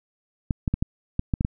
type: clicks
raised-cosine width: 5 ms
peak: -10 dBFS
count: 8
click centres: 0.508 / 0.678 / 0.74 / 0.825 / 1.194 / 1.338 / 1.409 / 1.449 s
effects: none